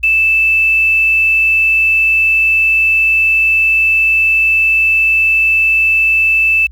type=tone with quantisation; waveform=sine; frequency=2637 Hz; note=E7; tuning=in tune; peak=-8 dBFS; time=0.03-6.67 s; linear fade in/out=10 ms; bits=6; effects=added 60 Hz sine -32 dBFS peak until 6.71 s